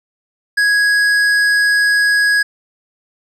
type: tone with hard clipping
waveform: triangle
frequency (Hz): 1661.2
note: G#6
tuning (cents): 0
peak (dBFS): -12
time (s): 0.57-2.43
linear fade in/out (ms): 10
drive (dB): 13
effects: none